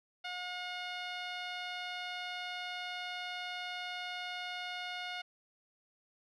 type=tone with low-pass filter; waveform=10% pulse; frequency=720 Hz; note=F#5; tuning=47 cents flat; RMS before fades=-41 dBFS; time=0.24-5.22 s; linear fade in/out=10 ms; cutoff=3800 Hz; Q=0.95; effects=none